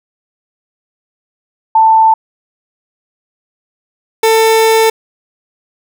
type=tone pair in turn; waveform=sine / 30% pulse; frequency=887 / 445.9 Hz; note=A5 / A4; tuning=+14 / +23 cents; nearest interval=octave; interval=1191 cents; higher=first; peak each=-4 dBFS; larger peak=neither; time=1.75-2.14 / 4.23-4.9 s; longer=second; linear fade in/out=5 ms; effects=none